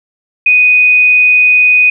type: tone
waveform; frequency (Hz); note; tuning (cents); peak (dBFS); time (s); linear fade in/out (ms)
sine; 2489; D#7; 0; -4; 0.46-1.9; 5
effects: none